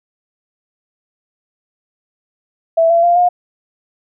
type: tone with pitch steps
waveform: sine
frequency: 659.3 / 676.7 / 694.5 / 712.8 Hz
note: E5 / E5 / F5 / F5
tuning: 0 / +45 / -10 / +35 cents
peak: -8 dBFS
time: 2.77-3.29 s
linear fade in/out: 10 ms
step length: 130 ms
effects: none